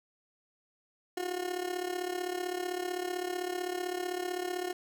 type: tone with amplitude modulation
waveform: 30% pulse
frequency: 360 Hz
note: F#4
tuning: 47 cents flat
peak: -27 dBFS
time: 1.17-4.73 s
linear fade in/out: 5 ms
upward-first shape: sine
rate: 35.7 Hz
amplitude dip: 75%
effects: none